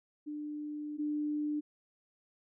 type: tone pair in turn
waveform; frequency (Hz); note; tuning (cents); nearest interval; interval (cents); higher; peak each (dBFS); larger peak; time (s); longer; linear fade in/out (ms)
sine; 298.2 / 298.2; D4 / D4; +27 / +27; unison; 0; neither; -37 / -31; second; 0.26-0.98 / 0.98-1.61; first; 20
effects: none